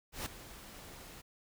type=noise with ADSR envelope; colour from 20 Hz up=pink; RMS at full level=-37 dBFS; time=0.12-1.22 s; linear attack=140 ms; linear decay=6 ms; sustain=-14 dB; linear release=17 ms; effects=none